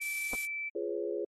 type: tone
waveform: sine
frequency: 2322 Hz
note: D7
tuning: 20 cents flat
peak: -34 dBFS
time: 0-0.7 s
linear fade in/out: 20 ms
type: noise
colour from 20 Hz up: violet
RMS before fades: -37 dBFS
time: 0.01-0.46 s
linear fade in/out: 10 ms
type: clicks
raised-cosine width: 1 ms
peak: -26 dBFS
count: 2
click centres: 0.333 / 0.337 s
type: chord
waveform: sine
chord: C# dominant seventh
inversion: first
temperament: just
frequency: 346.5 / 415.8 / 498.9 / 554.4 Hz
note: E#4 / G#4 / B4 / C#5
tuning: -14 / +2 / +17 / 0 cents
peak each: -37 / -35 / -40 / -40 dBFS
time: 0.75-1.25 s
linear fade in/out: 5 ms
effects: AAC 32 kbps